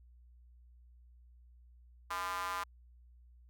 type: tone with high-pass filter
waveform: square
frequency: 92.5 Hz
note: F#2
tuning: in tune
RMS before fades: -38 dBFS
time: 2.1-2.64 s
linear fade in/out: 10 ms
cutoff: 1100 Hz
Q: 4.4
effects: added 60 Hz sine -57 dBFS peak until 3.49 s